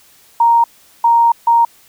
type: tone bursts at uneven times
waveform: sine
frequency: 932.3 Hz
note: A#5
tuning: in tune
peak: -7 dBFS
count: 3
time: 0.4-0.64 / 1.04-1.32 / 1.47-1.65 s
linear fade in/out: 5 ms
effects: white hiss -48 dBFS RMS until 1.88 s